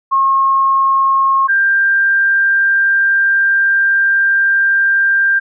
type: tone pair in turn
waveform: sine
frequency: 1081 / 1588.1 Hz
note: C#6 / G6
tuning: -44 / +22 cents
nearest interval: perfect fifth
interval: 666 cents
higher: second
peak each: -9 dBFS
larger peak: neither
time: 0.11-1.48 / 1.48-5.4 s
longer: second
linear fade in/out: 20 ms
effects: none